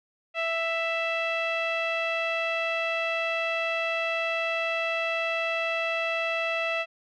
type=tone with low-pass filter; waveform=sawtooth; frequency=661 Hz; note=E5; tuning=5 cents sharp; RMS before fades=-28 dBFS; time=0.34-6.86 s; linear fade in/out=50 ms; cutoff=2700 Hz; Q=4.3; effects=none